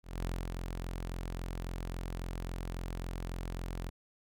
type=tone with ADSR envelope; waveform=sawtooth; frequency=43.65 Hz; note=F1; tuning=in tune; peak=-29 dBFS; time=0.03-3.9 s; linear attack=210 ms; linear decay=240 ms; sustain=-4 dB; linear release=14 ms; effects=none